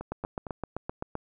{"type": "two click trains", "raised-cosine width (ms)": 1, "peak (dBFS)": [-23, -18], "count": [3, 9], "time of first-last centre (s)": [[0.01, 0.468], [0.12, 1.154]], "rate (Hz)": [4.37, 7.74], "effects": []}